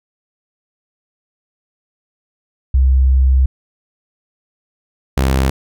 sine / sawtooth tone pair in turn, 65.5 / 66.26 Hz, C2 / C2, +2 / +22 cents, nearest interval unison, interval 20 cents, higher second, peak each -8 dBFS, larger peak neither, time 2.74-3.46 / 5.17-5.5 s, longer first, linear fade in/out 5 ms, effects none

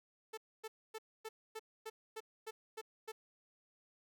sawtooth tone bursts, 440 Hz, A4, in tune, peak -39 dBFS, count 10, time 0.33-3.12 s, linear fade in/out 10 ms, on 45 ms, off 260 ms, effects none

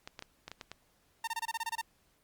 clicks, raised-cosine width 0.2 ms, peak -25 dBFS, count 7, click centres 0.075 / 0.192 / 0.224 / 0.48 / 0.516 / 0.612 / 0.716 s
sawtooth tone bursts, 911 Hz, A#5, 40 cents flat, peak -29 dBFS, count 10, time 1.24-1.814 s, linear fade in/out 5 ms, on 34 ms, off 26 ms
effects pink hiss -70 dBFS RMS until 2.23 s + Opus 48 kbps

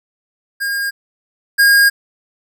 square tone pair in turn, 1619 / 1625 Hz, G#6 / G#6, -45 / -38 cents, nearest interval unison, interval 7 cents, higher second, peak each -18 / -8 dBFS, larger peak second, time 0.6-0.91 / 1.58-1.9 s, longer second, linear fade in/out 20 ms, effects none

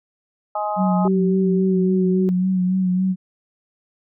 harmonic tone, 209.2 Hz, G#3, 13 cents sharp, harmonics 3 / 4 / 5 / 6, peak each -26 / -23 / -33 / -29 dBFS, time 0.55-1.08 s, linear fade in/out 5 ms
sine tone with vibrato, 185 Hz, F#3, in tune, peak -16 dBFS, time 0.76-3.16 s, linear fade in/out 50 ms, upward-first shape sine, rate 3.6 Hz, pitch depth 36 cents each way
sine tone with pitch glide, 383.2 to 372.3 Hz, G4 to F#4, -39 to +11 cents, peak -20 dBFS, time 1.05-2.29 s, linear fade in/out 0 ms, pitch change -50 cents, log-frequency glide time 1.57-1.9 s
effects none

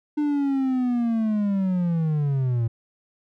triangle linear sweep, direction down, 300 to 112.1 Hz, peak -18 dBFS, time 0.17-2.68 s, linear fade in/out 10 ms, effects none

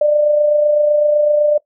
sine tone with amplitude modulation, 595 Hz, D5, 22 cents sharp, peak -8 dBFS, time 0.01-1.58 s, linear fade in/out 5 ms, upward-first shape sine, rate 27.9 Hz, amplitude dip 40%, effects noise-tail reverb RT60 0.1 s tail -20 dB re dry

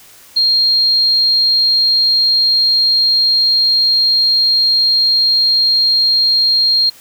sine tone, 4220 Hz, C8, 14 cents sharp, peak -9 dBFS, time 0.36-6.9 s, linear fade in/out 10 ms, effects white hiss -42 dBFS RMS until 7 s

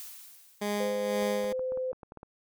blue noise with exponential decay, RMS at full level -42 dBFS, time 0-1.25 s, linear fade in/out 0 ms, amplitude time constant 270 ms
15% pulse tone with tremolo, 206.3 Hz, G#3, 11 cents flat, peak -22 dBFS, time 0.61-1.53 s, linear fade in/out 10 ms, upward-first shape sine, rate 2 Hz, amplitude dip 50%
sine tone, 514 Hz, C5, 31 cents flat, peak -29 dBFS, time 0.8-1.92 s, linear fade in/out 5 ms
clicks, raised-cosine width 1 ms, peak -31 dBFS, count 11, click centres 1.226 / 1.443 / 1.525 / 1.594 / 1.721 / 1.774 / 1.93 / 2.032 / 2.121 / 2.173 / 2.231 s
effects none

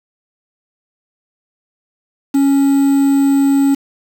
triangle tone with quantisation, 277.2 Hz, C#4, in tune, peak -7 dBFS, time 2.34-3.75 s, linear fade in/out 10 ms, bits 5, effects none

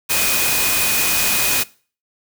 sine tone in noise, 2489 Hz, D#7, in tune, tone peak -23 dBFS, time 0.09-1.64 s, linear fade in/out 20 ms, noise white, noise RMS -18 dBFS, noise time 0.09-1.64 s, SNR -8 dB, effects noise-tail reverb RT60 0.4 s tail -21 dB re dry

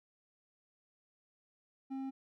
sine tone with hard clipping, 267.5 Hz, C4, 38 cents sharp, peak -39 dBFS, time 1.9-2.11 s, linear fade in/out 20 ms, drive 6 dB, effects none

